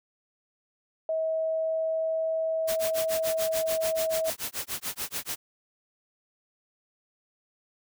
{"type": "tone with pitch glide", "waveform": "sine", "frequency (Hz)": [641, 644.7], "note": ["E5", "E5"], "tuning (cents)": [-49, -39], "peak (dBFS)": -25, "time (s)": [1.09, 4.3], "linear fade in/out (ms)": 2, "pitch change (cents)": 10, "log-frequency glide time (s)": [1.21, 2.28]}
{"type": "noise with tremolo", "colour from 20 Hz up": "white", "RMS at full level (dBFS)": -31, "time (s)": [2.67, 5.36], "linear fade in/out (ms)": 20, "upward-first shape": "sine", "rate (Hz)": 6.9, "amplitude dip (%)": 100}
{"effects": []}